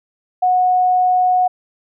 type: tone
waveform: sine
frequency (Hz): 732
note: F#5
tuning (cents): -19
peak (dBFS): -11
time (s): 0.42-1.48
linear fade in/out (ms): 10
effects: none